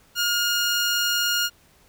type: tone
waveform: 15% pulse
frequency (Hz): 1423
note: F6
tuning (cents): +32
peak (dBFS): -14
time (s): 0.15-1.5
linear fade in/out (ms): 50
effects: pink hiss -57 dBFS RMS until 1.88 s